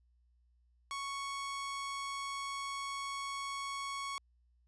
sawtooth tone, 1108.7 Hz, C#6, in tune, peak -34 dBFS, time 0.91-4.18 s, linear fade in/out 0 ms, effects added 60 Hz sine -67 dBFS peak until 4.67 s + resampled to 22050 Hz

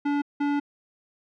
square tone pair in turn, 287.7 / 287.7 Hz, D4 / D4, -36 / -36 cents, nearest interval unison, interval 0 cents, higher neither, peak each -23 dBFS, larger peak neither, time 0.05-0.22 / 0.4-0.6 s, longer second, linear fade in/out 10 ms, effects low-pass 2000 Hz 12 dB/octave

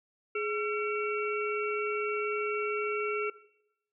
harmonic tone with a mistuned harmonic, 452.2 Hz, A4, 47 cents sharp, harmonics 1 / 3 / 5 / 6, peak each -31 / -36 / -38 / -39 dBFS, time 0.35-3.3 s, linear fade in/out 5 ms, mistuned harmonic 1, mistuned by -130 cents, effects noise-tail reverb RT60 0.8 s tail -18 dB re dry

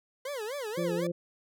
40% pulse tone with vibrato, 493.9 Hz, B4, in tune, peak -33 dBFS, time 0.25-1.07 s, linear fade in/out 5 ms, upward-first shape sine, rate 4 Hz, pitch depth 290 cents each way
harmonic tone, 172.9 Hz, F3, 17 cents flat, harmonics 1 / 2 / 3, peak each -33 / -33 / -33 dBFS, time 0.77-1.12 s, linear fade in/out 10 ms
effects none

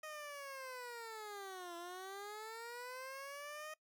15% pulse linear two-way sweep, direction down then up, 624 to 339.1 to 624 Hz, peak -40 dBFS, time 0.03-3.74 s, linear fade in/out 5 ms, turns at 1.76 s, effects noise-tail reverb RT60 0.1 s tail -20 dB re dry

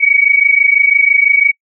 sine tone pair together, 2241 / 2267 Hz, C#7 / C#7, +18 / +38 cents, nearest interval unison, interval 20 cents, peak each -10 dBFS, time 0-1.52 s, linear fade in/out 20 ms, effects noise-tail reverb RT60 0.1 s tail -26 dB re dry

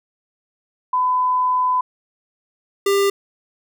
sine / square tone pair in turn, 1006 / 397.7 Hz, B5 / G4, +32 / +25 cents, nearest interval octave + major third, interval 1607 cents, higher first, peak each -15 dBFS, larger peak neither, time 0.93-1.81 / 2.86-3.1 s, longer first, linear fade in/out 5 ms, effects none

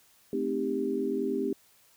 sine chord, A half-diminished seventh, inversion none, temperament equal with one note detuned, 220 / 261.6 / 311.1 / 395.6 Hz, A3 / C4 / Eb4 / G4, 0 / 0 / 0 / +16 cents, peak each -36 / -32 / -35 / -30 dBFS, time 0.33-1.53 s, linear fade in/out 2 ms, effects white hiss -62 dBFS RMS until 1.96 s

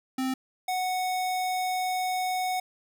square tone pair in turn, 261.1 / 738.5 Hz, C4 / F#5, -3 / -3 cents, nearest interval octave + tritone, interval 1800 cents, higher second, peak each -27 dBFS, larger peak neither, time 0.18-0.34 / 0.68-2.6 s, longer second, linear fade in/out 5 ms, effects none

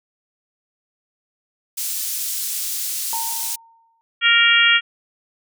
pink high-pass noise, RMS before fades -25 dBFS, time 1.77-3.56 s, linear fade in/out 10 ms, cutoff 6400 Hz, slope 12 dB/octave
sine tone with exponential decay, 914 Hz, A#5, 34 cents flat, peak -23 dBFS, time 3.13-4.01 s, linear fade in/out 0 ms, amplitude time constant 190 ms
harmonic tone, 466.2 Hz, A#4, in tune, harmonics 3 / 4 / 5 / 6 / 7, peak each -18 / -18 / -18 / -18 / -18 dBFS, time 4.21-4.81 s, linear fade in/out 50 ms
effects none

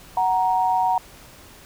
sine tone pair together, 743.9 / 936 Hz, F#5 / A#5, +9 / +7 cents, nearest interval major third, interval 398 cents, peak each -20 dBFS, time 0.17-0.98 s, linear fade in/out 2 ms, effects pink hiss -46 dBFS RMS until 1.65 s

